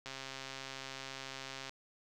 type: click train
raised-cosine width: 0.2 ms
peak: -26 dBFS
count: 220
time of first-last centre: 0.06-1.694 s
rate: 134 Hz
effects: none